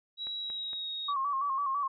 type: tone with pitch glide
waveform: sine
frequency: 3878 to 3757 Hz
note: B7 to A#7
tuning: -32 to +13 cents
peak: -34 dBFS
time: 0.17-1.14 s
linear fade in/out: 50 ms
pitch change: -55 cents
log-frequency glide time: 0.39-0.89 s
type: click train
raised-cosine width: 0.5 ms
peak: -34 dBFS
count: 3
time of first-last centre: 0.27-0.732 s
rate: 4.33 Hz
type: tone with vibrato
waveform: sine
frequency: 1108.7 Hz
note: C#6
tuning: in tune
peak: -28 dBFS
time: 1.08-1.88 s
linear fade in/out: 10 ms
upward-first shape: square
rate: 6 Hz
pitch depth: 58 cents each way
effects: none